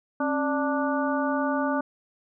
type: harmonic tone with a mistuned harmonic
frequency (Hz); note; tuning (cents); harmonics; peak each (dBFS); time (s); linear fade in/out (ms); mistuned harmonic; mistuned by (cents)
293.7; D4; 0; 1 / 2 / 3 / 4 / 5; -26 / -29 / -31 / -32 / -33; 0.2-1.81; 5; 1; -140
effects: none